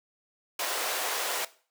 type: high-pass noise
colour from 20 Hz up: pink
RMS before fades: -31 dBFS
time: 0.59-1.45 s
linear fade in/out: 5 ms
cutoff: 480 Hz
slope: 24 dB/octave
effects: noise-tail reverb RT60 0.4 s tail -17 dB re dry